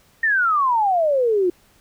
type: exponential sweep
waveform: sine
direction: down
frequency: 1864.7 to 345.2 Hz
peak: -15 dBFS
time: 0.23-1.5 s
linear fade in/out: 5 ms
effects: pink hiss -56 dBFS RMS until 1.8 s